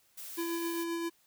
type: noise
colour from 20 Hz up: blue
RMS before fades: -44 dBFS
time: 0.17-0.84 s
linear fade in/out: 10 ms
type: tone with tremolo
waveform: square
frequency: 336.4 Hz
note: E4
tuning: 35 cents sharp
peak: -32 dBFS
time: 0.37-1.1 s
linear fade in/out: 20 ms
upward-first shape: triangle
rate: 7.6 Hz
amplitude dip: 30%
effects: white hiss -68 dBFS RMS until 1.26 s